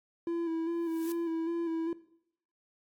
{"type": "tone with vibrato", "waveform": "triangle", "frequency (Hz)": 332.4, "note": "E4", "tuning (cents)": 15, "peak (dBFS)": -28, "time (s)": [0.27, 1.93], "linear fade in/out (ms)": 2, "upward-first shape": "square", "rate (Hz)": 2.5, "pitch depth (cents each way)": 30}
{"type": "noise with exponential growth", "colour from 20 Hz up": "blue", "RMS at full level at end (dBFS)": -42, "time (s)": [0.69, 1.12], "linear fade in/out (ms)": 0, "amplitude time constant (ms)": 92}
{"effects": ["noise-tail reverb RT60 0.7 s tail -18 dB re dry", "AAC 64 kbps"]}